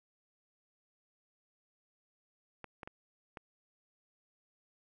clicks, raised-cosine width 0.5 ms, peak -29 dBFS, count 4, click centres 2.643 / 2.832 / 2.875 / 3.372 s, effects none

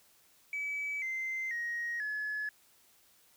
sine tone with pitch steps, 2291 / 2077 / 1882.5 / 1706.4 Hz, D7 / C7 / A#6 / G#6, -44 / -13 / +16 / +46 cents, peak -32 dBFS, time 0.53-2.49 s, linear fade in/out 2 ms, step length 490 ms, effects tanh soft clip ceiling -30 dBFS + white hiss -65 dBFS RMS until 3.36 s

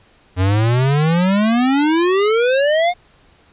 square exponential sweep, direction up, 89.7 to 728 Hz, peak -13 dBFS, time 0.36-2.94 s, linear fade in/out 50 ms, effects pink hiss -52 dBFS RMS until 3.52 s + resampled to 8000 Hz

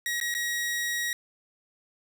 sawtooth tone with dropouts, 1900 Hz, A#6, 33 cents sharp, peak -24 dBFS, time 0.06-1.13 s, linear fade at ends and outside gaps 1 ms, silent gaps 0.201-0.212 / 0.341-0.349 s, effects 9-bit

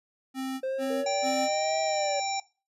square tone bursts, 263.7 Hz, C4, 14 cents sharp, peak -31 dBFS, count 3, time 0.34-1.49 s, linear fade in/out 50 ms, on 270 ms, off 170 ms
triangle exponential two-way sweep, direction up then down, 523 to 643 to 567 Hz, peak -26 dBFS, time 0.63-2.2 s, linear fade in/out 5 ms, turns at 1.81 s
sine tone with exponential decay, 471.2 Hz, A#4, 19 cents sharp, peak -31 dBFS, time 0.9-1.73 s, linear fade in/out 5 ms, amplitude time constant 180 ms
harmonic tone, 784 Hz, G5, in tune, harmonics 1 / 3 / 5 / 7 / 9, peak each -29 / -38 / -41 / -38 / -38 dBFS, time 1.06-2.4 s, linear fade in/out 5 ms
effects noise-tail reverb RT60 0.3 s tail -18 dB re dry + resampled to 32000 Hz

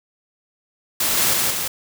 white noise with echo, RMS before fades -20 dBFS, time 1-1.34 s, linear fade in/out 5 ms, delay 170 ms, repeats 2, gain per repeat -2 dB, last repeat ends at 1.68 s, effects none

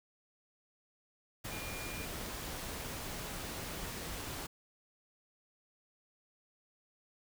sine tone in noise, 2410 Hz, D7, 44 cents sharp, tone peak -47 dBFS, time 1.51-2.06 s, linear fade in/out 10 ms, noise pink, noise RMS -42 dBFS, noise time 1.44-4.47 s, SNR -8 dB, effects none

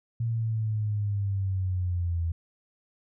sine linear sweep, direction down, 116.54 to 82.41 Hz, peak -25 dBFS, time 0.2-2.32 s, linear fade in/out 5 ms, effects none

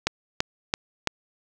click train, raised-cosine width 0.2 ms, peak -4 dBFS, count 4, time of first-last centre 0.07-1.073 s, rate 2.99 Hz, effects none

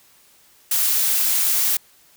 blue noise, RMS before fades -19 dBFS, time 0.71-1.77 s, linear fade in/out 5 ms, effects white hiss -54 dBFS RMS until 2.16 s

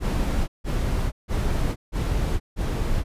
brown noise bursts, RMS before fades -23 dBFS, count 5, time 0-3.04 s, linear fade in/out 50 ms, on 480 ms, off 160 ms, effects resampled to 32000 Hz

